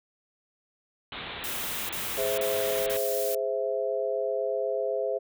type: low-pass noise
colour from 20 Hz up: white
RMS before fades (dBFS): -38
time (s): 1.12-2.97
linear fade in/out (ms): 2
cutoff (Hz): 3900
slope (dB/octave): 96
type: noise bursts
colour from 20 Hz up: blue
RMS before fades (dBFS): -34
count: 4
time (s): 1.44-3.348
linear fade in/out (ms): 0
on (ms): 450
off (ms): 36
type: chord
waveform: sine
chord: Ab augmented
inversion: none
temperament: equal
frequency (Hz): 415.3 / 523.3 / 659.3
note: Ab4 / C5 / E5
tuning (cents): 0 / 0 / 0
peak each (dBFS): -31 / -29 / -31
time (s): 2.17-5.19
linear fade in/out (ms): 20
effects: none